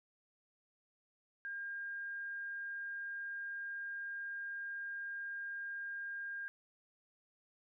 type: tone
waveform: sine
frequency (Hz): 1609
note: G6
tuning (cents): +45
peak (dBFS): -40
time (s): 1.45-6.48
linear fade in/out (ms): 0
effects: none